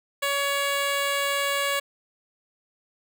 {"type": "tone", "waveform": "10% pulse", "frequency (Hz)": 562, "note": "C#5", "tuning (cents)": 24, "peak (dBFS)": -15, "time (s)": [0.22, 1.8], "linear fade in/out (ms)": 10, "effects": []}